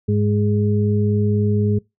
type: harmonic tone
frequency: 103.83 Hz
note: G#2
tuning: in tune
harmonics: 1 / 2 / 4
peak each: -17 / -20 / -23 dBFS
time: 0.08-1.79 s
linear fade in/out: 10 ms
effects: noise-tail reverb RT60 0.2 s tail -24 dB re dry